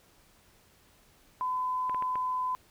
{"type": "tone", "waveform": "sine", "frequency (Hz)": 1012, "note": "B5", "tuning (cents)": 42, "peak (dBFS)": -28, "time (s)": [1.41, 2.55], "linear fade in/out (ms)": 0}
{"type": "clicks", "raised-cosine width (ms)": 0.5, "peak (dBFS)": -25, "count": 4, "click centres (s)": [1.896, 1.946, 2.024, 2.156]}
{"effects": ["pink hiss -62 dBFS RMS until 2.7 s"]}